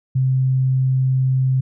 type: tone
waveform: sine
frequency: 130.81 Hz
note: C3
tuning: in tune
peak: -14 dBFS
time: 0.15-1.61 s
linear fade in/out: 10 ms
effects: none